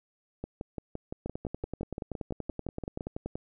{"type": "two click trains", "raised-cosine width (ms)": 2, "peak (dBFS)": [-21, -22], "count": [23, 16], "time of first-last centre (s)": [[1.26, 3.355], [0.44, 3.008]], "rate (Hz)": [10.5, 5.84], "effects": []}